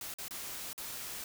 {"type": "noise with dropouts", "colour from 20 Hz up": "white", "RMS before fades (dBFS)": -42, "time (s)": [0.01, 1.24], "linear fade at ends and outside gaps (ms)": 2, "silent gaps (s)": [[0.14, 0.185], [0.282, 0.308], [0.731, 0.778]], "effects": []}